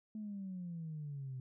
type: exponential sweep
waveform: sine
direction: down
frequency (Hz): 218.6 to 127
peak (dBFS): -40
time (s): 0.15-1.4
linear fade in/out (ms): 2
effects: tanh soft clip ceiling -36 dBFS